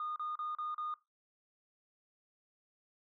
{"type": "tone bursts", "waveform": "sine", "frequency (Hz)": 1225, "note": "D#6", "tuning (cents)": -27, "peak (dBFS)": -35, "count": 5, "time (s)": [0, 0.94], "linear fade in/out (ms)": 2, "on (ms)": 160, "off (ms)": 35, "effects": ["noise-tail reverb RT60 0.2 s tail -18 dB re dry", "tanh soft clip ceiling -32 dBFS"]}